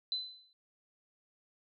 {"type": "tone with exponential decay", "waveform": "sine", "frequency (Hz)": 4026, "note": "B7", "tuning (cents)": 33, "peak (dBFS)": -29, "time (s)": [0.12, 0.53], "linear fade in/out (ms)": 1, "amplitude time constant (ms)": 88, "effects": ["MP3 96 kbps"]}